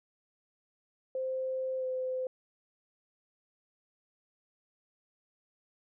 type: tone with pitch glide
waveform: sine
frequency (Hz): 521 to 514.1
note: C5 to C5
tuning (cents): -7 to -31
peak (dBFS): -31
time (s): 1.15-2.27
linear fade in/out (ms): 2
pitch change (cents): -24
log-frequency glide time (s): 1.78-1.85
effects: none